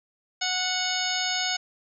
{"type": "harmonic tone", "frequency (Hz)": 736, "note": "F#5", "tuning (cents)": -9, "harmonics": [1, 2, 3, 4, 5, 6, 7, 9], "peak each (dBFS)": [-33, -33, -33, -33, -33, -33, -33, -33], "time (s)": [0.41, 1.57], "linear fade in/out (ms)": 10, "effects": []}